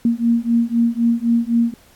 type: beating tone pair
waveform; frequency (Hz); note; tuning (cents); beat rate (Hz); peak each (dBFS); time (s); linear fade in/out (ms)
sine; 231.6 / 235.5; A#3 / A#3; -11 / +18; 3.9; -17; 0.05-1.74; 2
effects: pink hiss -51 dBFS RMS until 1.95 s + AAC 64 kbps